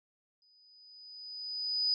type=tone with exponential growth; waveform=sine; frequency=4978 Hz; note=D#8; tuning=in tune; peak=-25 dBFS; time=0.42-1.94 s; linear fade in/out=1 ms; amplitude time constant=330 ms; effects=none